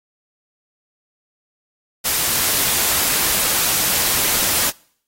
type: noise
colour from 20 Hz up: white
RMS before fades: -18 dBFS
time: 2.04-4.71 s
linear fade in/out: 20 ms
effects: noise-tail reverb RT60 0.6 s tail -25 dB re dry + AAC 48 kbps